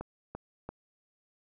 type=click train; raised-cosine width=1 ms; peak=-24 dBFS; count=3; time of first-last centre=0.01-0.69 s; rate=2.94 Hz; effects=none